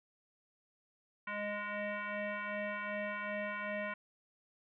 sine tone with frequency modulation, 622.3 Hz, D#5, in tune, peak -36 dBFS, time 1.27-3.94 s, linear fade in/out 5 ms, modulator 414 Hz, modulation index 4.2, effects none

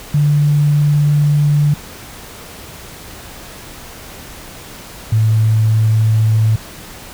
sine tone pair in turn, 146.83 / 110 Hz, D3 / A2, 0 / 0 cents, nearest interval perfect fourth, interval 500 cents, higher first, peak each -9 dBFS, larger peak neither, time 0.14-1.74 / 5.12-6.56 s, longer first, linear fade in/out 5 ms, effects pink hiss -34 dBFS RMS until 7.13 s

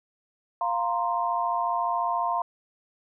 sine chord, F suspended fourth, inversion none, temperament equal, 698.5 / 932.3 / 1046.5 Hz, F5 / Bb5 / C6, 0 / 0 / 0 cents, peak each -28 dBFS, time 0.61-2.42 s, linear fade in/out 2 ms, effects none

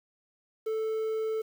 triangle tone with quantisation, 440 Hz, A4, in tune, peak -26 dBFS, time 0.66-1.42 s, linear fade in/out 10 ms, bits 9, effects none

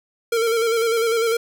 square tone with vibrato, 456.9 Hz, A#4, 35 cents flat, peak -18 dBFS, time 0.32-1.37 s, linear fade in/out 5 ms, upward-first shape square, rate 10 Hz, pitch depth 36 cents each way, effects none

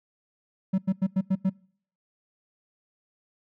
triangle tone bursts, 189.9 Hz, F#3, 45 cents sharp, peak -18 dBFS, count 6, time 0.73-1.498 s, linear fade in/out 10 ms, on 53 ms, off 90 ms, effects noise-tail reverb RT60 0.6 s tail -26 dB re dry

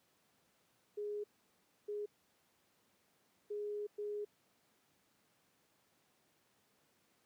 sine tone bursts at uneven times, 415.3 Hz, G#4, in tune, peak -38 dBFS, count 4, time 0.97-1.24 / 1.88-2.06 / 3.5-3.87 / 3.98-4.25 s, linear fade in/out 10 ms, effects pink hiss -74 dBFS RMS until 7.25 s + high-pass 150 Hz 12 dB/octave

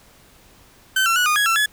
30% pulse tone with pitch steps, 1537 / 1354 / 1467 / 1225 / 1665 / 1343 / 1702 Hz, G6 / E6 / F#6 / D#6 / G#6 / E6 / G#6, -35 / +46 / -15 / -27 / +4 / +32 / +42 cents, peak -13 dBFS, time 0.96-1.66 s, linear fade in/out 5 ms, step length 100 ms, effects pink hiss -51 dBFS RMS until 1.72 s

